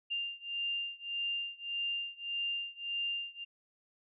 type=beating tone pair; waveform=sine; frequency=2794 / 2795.7 Hz; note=F7 / F7; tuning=0 / +1 cents; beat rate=1.7 Hz; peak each=-37 / -38 dBFS; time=0.1-3.45 s; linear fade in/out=20 ms; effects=none